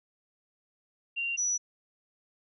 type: tone pair in turn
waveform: sine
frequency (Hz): 2768 / 5896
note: F7 / F#8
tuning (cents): -16 / -7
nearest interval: octave + minor second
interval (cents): 1309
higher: second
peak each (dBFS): -29 / -26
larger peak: second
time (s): 1.16-1.37 / 1.37-1.58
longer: neither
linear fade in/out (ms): 20
effects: none